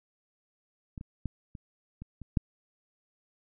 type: clicks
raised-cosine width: 5 ms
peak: -27 / -29 / -20 / -30 / -29 / -30 / -12 dBFS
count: 7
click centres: 0.978 / 1.011 / 1.257 / 1.552 / 2.02 / 2.217 / 2.372 s
effects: none